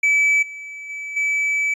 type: tone with level steps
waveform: triangle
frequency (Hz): 2300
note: D7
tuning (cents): -37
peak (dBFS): -12 / -30 / -26 / -16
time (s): 0.03-1.74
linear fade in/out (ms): 5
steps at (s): 0.42 / 0.89 / 1.16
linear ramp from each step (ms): 10
effects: resampled to 24000 Hz